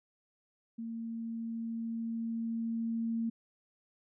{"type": "tone with level ramp", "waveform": "sine", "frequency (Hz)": 228.4, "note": "A#3", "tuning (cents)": -35, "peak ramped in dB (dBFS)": [-37, -30], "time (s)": [0.78, 3.3], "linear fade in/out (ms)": 10, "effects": []}